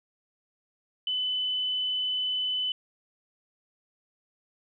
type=tone; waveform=sine; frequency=3011 Hz; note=F#7; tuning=30 cents sharp; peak=-26 dBFS; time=1.07-2.72 s; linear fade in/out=2 ms; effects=none